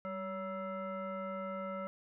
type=tone with frequency modulation; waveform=sine; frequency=563 Hz; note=C#5; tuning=27 cents sharp; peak=-37 dBFS; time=0.05-1.87 s; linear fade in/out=0 ms; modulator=759 Hz; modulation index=1.2; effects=none